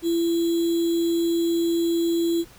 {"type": "tone with sample-and-hold", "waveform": "sine", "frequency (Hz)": 336.6, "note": "E4", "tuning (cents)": 36, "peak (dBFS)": -19, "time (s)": [0.02, 2.45], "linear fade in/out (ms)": 50, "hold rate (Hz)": 3675, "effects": ["pink hiss -50 dBFS RMS until 2.58 s"]}